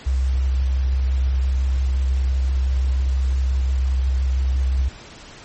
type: tone with vibrato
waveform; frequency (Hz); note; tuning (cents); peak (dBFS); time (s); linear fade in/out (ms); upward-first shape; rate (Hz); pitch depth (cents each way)
sine; 65.41; C2; 0; -16; 0.06-4.89; 10; sine; 5.8; 16
effects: pink hiss -41 dBFS RMS until 5.44 s + MP3 32 kbps